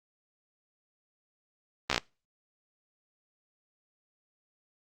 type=slowing click train; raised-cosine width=0.2 ms; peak=-8 dBFS; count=6; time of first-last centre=1.9-1.979 s; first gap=14 ms; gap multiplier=1.06; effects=noise-tail reverb RT60 0.3 s tail -24 dB re dry + Opus 24 kbps